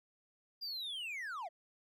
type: linear sweep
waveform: triangle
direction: down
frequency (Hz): 4877 to 603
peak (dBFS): -38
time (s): 0.61-1.49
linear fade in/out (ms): 20
effects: none